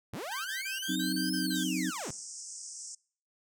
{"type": "linear two-way sweep", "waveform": "sawtooth", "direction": "up then down", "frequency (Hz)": [65.41, 5274, 65.41], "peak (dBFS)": -33, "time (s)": [0.13, 2.11], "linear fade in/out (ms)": 5, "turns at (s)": 1.34}
{"type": "tone bursts", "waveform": "sawtooth", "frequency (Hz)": 1560, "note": "G6", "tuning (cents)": -9, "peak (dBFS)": -33, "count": 8, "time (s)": [0.31, 1.64], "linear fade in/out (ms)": 10, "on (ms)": 140, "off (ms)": 30}
{"type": "chord", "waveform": "sine", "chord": "C diminished", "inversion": "second", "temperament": "equal", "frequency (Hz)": [185, 261.6, 311.1], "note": ["Gb3", "C4", "Eb4"], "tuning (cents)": [0, 0, 0], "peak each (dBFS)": -34, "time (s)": [0.88, 1.91], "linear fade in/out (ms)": 20}
{"type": "band-pass noise", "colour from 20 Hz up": "white", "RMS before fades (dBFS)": -44, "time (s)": [1.55, 2.95], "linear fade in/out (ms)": 5, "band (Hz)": [5200, 8700], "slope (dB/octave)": 96}
{"effects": ["noise-tail reverb RT60 0.5 s tail -25 dB re dry"]}